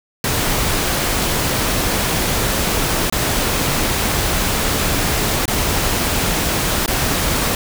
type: noise with dropouts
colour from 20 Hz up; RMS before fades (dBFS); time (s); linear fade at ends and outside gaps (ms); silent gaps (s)
pink; -18; 0.24-7.55; 2; 3.099-3.124 / 5.456-5.479 / 6.861-6.878
effects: none